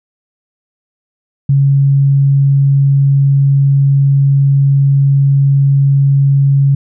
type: tone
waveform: sine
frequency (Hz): 138.7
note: C#3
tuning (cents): +1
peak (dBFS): -6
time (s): 1.49-6.75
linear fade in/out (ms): 5
effects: none